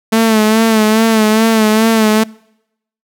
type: tone with vibrato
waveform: sawtooth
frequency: 220 Hz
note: A3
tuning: in tune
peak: -4 dBFS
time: 0.12-2.24 s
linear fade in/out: 10 ms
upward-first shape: sine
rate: 2.4 Hz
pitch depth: 49 cents each way
effects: noise-tail reverb RT60 0.8 s tail -25 dB re dry